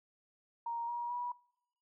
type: tone with pitch steps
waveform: sine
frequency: 935 / 953 / 971.3 Hz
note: A#5 / A#5 / B5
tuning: +5 / +38 / -29 cents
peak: -35 dBFS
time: 0.66-1.32 s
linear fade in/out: 5 ms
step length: 220 ms
effects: noise-tail reverb RT60 0.8 s tail -26 dB re dry

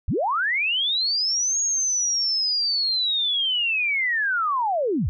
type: linear two-way sweep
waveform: sine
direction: up then down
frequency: 41.09 to 6660 to 52.5 Hz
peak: -20 dBFS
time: 0.08-5.09 s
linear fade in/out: 0 ms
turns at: 1.6 s
effects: none

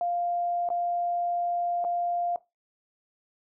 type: tone with dropouts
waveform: sine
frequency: 698.5 Hz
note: F5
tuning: in tune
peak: -25 dBFS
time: 0.01-2.36 s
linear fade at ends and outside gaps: 1 ms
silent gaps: 0.689-0.702 / 1.842-1.848 s
effects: noise-tail reverb RT60 0.2 s tail -17 dB re dry

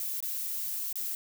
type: noise with dropouts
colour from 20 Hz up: violet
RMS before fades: -34 dBFS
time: 0-1.15 s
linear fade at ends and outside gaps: 1 ms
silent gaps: 0.204-0.226 / 0.928-0.956 s
effects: none

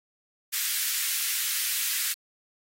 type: high-pass noise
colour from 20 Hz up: white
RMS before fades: -28 dBFS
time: 0.52-2.14 s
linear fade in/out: 20 ms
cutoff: 1600 Hz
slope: 24 dB/octave
effects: AAC 48 kbps

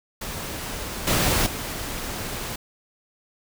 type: noise with level steps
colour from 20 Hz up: pink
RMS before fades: -32 / -21 / -31 dBFS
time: 0.21-2.56 s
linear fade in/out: 5 ms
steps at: 1.07 / 1.46 s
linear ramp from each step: 5 ms
effects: none

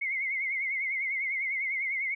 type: tone with vibrato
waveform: sine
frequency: 2135 Hz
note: C7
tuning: 34 cents sharp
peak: -28 dBFS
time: 0.01-2.15 s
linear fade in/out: 10 ms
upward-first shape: triangle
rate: 10 Hz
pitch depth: 99 cents each way
effects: none

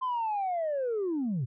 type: linear sweep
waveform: sine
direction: down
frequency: 1046.5 to 110 Hz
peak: -26 dBFS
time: 0.01-1.46 s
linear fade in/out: 20 ms
effects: tanh soft clip ceiling -25 dBFS

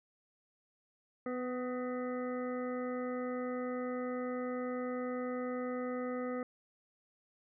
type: harmonic tone with a mistuned harmonic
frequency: 250 Hz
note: B3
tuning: 21 cents sharp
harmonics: 1 / 2 / 3 / 5 / 6 / 7 / 8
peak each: -38 / -38 / -50 / -45 / -58 / -55 / -52 dBFS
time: 1.26-6.43 s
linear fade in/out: 2 ms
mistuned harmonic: 7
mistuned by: +70 cents
effects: none

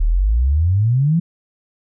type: exponential sweep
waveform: sine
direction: up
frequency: 36.13 to 174.61 Hz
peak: -12 dBFS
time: 0-1.2 s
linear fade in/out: 10 ms
effects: none

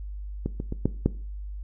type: clicks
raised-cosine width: 3 ms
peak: -14 / -18 / -18 / -8 / -7 dBFS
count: 5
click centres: 0.46 / 0.601 / 0.724 / 0.856 / 1.06 s
effects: noise-tail reverb RT60 0.4 s tail -18 dB re dry + added 50 Hz sine -33 dBFS peak until 1.63 s

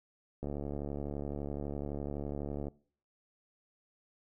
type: click train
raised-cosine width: 2 ms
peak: -25 dBFS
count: 163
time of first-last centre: 0.43-2.683 s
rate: 71.9 Hz
effects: noise-tail reverb RT60 0.5 s tail -23 dB re dry

